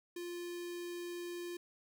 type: tone with notch filter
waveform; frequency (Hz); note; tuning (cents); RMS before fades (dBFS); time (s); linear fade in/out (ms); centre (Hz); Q
square; 349.2; F4; 0; -43; 0.16-1.57; 5; 840; 0.76
effects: none